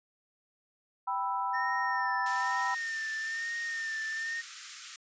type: chord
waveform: sine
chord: E minor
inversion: first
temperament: equal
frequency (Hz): 784 / 987.8 / 1318.5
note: G5 / B5 / E6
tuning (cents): 0 / 0 / 0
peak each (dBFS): -35 / -31 / -37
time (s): 1.07-2.75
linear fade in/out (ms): 10
type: tone with vibrato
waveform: triangle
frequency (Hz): 1813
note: A#6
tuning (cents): -49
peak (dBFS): -31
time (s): 1.53-4.42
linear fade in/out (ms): 20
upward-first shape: sine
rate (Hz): 1.1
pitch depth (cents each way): 42
type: high-pass noise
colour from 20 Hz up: white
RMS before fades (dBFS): -42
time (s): 2.26-4.96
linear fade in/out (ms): 2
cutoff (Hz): 1200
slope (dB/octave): 96
effects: resampled to 16000 Hz